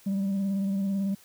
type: tone with vibrato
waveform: sine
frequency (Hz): 196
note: G3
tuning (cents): 0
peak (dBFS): -22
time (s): 0.06-1.15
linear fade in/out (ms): 10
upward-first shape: sine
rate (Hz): 18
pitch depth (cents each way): 31
effects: tanh soft clip ceiling -24 dBFS + white hiss -56 dBFS RMS until 1.24 s